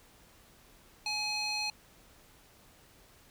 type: tone with band-pass filter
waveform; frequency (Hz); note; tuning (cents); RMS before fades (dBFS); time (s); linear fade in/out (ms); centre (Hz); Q
square; 843; G#5; +26; -34; 1.06-1.7; 2; 3800; 2.5
effects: pink hiss -60 dBFS RMS until 3.3 s